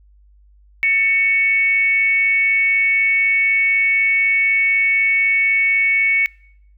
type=tone with frequency modulation; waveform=sine; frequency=2224 Hz; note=C#7; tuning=5 cents sharp; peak=-13 dBFS; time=0.83-6.26 s; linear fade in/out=0 ms; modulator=425 Hz; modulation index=0.33; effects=noise-tail reverb RT60 0.7 s tail -25 dB re dry + added 50 Hz sine -47 dBFS peak until 6.77 s